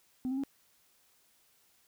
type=tone with pitch steps; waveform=sine; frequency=255.5 / 265 / 274.8 Hz; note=C4 / C4 / C#4; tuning=-41 / +22 / -15 cents; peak=-29 dBFS; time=0.25-0.436 s; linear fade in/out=0 ms; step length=62 ms; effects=tanh soft clip ceiling -29 dBFS + white hiss -68 dBFS RMS until 1.87 s